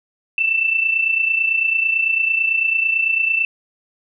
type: tone pair together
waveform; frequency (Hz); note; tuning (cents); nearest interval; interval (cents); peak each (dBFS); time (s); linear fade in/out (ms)
sine; 2637 / 2666; E7 / E7; 0 / +19; unison; 19; -22 / -16; 0.38-3.45; 2
effects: none